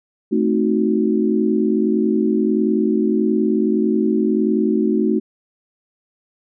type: chord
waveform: sine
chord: A diminished seventh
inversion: none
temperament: equal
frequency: 220 / 261.6 / 311.1 / 370 Hz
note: A3 / C4 / Eb4 / Gb4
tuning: 0 / 0 / 0 / 0 cents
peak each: -18 / -24 / -20 / -20 dBFS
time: 0.31-5.2 s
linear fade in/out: 20 ms
effects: none